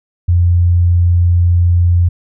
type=tone; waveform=sine; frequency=87.31 Hz; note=F2; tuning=in tune; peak=-7 dBFS; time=0.28-2.09 s; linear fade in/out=10 ms; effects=none